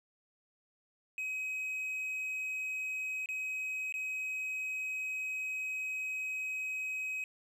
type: tone with dropouts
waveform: triangle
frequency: 2535 Hz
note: D#7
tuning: 32 cents sharp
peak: -33 dBFS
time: 1.18-7.24 s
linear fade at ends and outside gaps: 1 ms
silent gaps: 3.259-3.288 / 3.924-3.94 s
effects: none